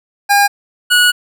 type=tone pair in turn; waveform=25% pulse; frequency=809 / 1460.8 Hz; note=G#5 / F#6; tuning=-46 / -23 cents; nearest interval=minor seventh; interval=1023 cents; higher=second; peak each=-4 dBFS; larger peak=neither; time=0.29-0.48 / 0.9-1.12 s; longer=second; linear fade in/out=20 ms; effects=none